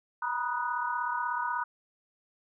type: chord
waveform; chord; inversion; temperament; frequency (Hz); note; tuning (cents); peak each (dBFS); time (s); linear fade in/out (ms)
sine; B major seventh; third; equal with one note detuned; 951.4 / 987.8 / 1244.5 / 1480; A#5 / B5 / D#6 / F#6; +35 / 0 / 0 / 0; -33 / -35 / -35 / -35; 0.22-1.64; 5
effects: none